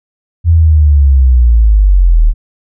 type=linear sweep; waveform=sine; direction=down; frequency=85.2 to 36.6 Hz; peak=-3 dBFS; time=0.44-2.34 s; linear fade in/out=50 ms; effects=none